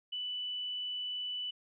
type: tone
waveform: sine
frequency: 2979 Hz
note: F#7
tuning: 11 cents sharp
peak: -35 dBFS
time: 0.12-1.51 s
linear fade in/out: 10 ms
effects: none